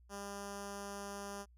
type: tone with notch filter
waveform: 5% pulse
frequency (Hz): 200.6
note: G3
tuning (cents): +40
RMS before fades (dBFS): -45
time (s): 0.09-1.46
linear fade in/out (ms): 50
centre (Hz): 2200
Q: 0.73
effects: added 60 Hz sine -60 dBFS peak until 1.57 s + low-pass 12000 Hz 12 dB/octave